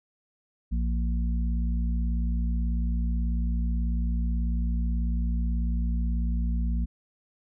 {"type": "harmonic tone", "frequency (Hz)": 58.27, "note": "A#1", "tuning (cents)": 0, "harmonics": [1, 3, 4], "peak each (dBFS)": [-24, -34, -36], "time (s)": [0.71, 6.86], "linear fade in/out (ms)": 20, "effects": []}